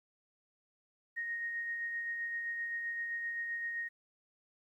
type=tone with tremolo; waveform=sine; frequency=1864.7 Hz; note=A#6; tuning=in tune; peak=-34 dBFS; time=1.16-3.89 s; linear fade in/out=20 ms; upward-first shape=sine; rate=7.7 Hz; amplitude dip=30%; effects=12-bit